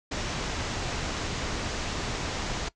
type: low-pass noise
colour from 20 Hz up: pink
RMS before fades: -32 dBFS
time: 0.11-2.69 s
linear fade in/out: 10 ms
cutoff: 7200 Hz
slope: 48 dB/octave
effects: noise-tail reverb RT60 0.1 s tail -20 dB re dry